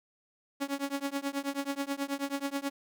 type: tone with tremolo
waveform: sawtooth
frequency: 278.9 Hz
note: C#4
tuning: 11 cents sharp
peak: -24 dBFS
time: 0.6-2.7 s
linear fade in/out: 20 ms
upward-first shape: triangle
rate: 9.3 Hz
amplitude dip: 100%
effects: none